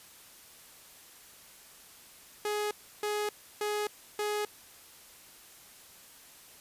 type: tone bursts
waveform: sawtooth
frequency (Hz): 418.3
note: G#4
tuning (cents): +12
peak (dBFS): -26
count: 4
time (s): 2.45-4.45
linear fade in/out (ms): 2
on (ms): 260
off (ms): 320
effects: white hiss -54 dBFS RMS until 6.6 s + resampled to 32000 Hz